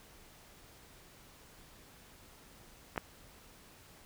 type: clicks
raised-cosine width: 0.5 ms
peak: -28 / -17 dBFS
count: 2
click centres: 2.961 / 2.978 s
effects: pink hiss -58 dBFS RMS until 4.05 s